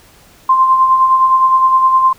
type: tone with tremolo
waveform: sine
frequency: 1046.5 Hz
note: C6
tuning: in tune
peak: -5 dBFS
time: 0.49-2.13 s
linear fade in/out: 5 ms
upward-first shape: sine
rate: 9.7 Hz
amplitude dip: 45%
effects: pink hiss -45 dBFS RMS until 2.18 s